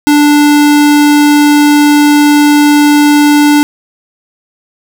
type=tone; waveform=square; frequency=293.7 Hz; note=D4; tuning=in tune; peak=-4 dBFS; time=0.07-3.63 s; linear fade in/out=0 ms; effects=none